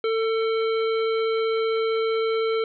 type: harmonic tone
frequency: 447.4 Hz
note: A4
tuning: 29 cents sharp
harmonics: 1 / 3 / 5 / 7 / 9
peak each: -21 / -31 / -35 / -38 / -40 dBFS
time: 0.04-2.64 s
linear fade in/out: 2 ms
effects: none